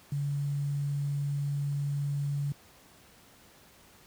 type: tone with quantisation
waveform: sine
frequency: 142.5 Hz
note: C#3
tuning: 48 cents sharp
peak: -28 dBFS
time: 0.12-2.52 s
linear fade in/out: 2 ms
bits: 9
effects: pink hiss -57 dBFS RMS until 4.06 s + high-pass 60 Hz 12 dB/octave